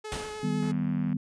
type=tone with vibrato; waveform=sawtooth; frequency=427.2 Hz; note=G#4; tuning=49 cents sharp; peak=-32 dBFS; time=0.04-0.72 s; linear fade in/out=10 ms; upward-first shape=sine; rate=9.9 Hz; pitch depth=16 cents each way
type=noise with exponential decay; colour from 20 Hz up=pink; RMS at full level=-32 dBFS; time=0.12-0.63 s; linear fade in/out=0 ms; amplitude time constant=110 ms
type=chord; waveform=sine; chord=Eb augmented; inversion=none; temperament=equal with one note detuned; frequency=155.56 / 196 / 247.9 Hz; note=Eb3 / G3 / B3; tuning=0 / 0 / +7 cents; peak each=-30 dBFS; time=0.43-1.17 s; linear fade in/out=5 ms
type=click train; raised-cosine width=0.5 ms; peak=-31 dBFS; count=45; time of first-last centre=0.63-1.129 s; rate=88.2 Hz
effects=resampled to 22050 Hz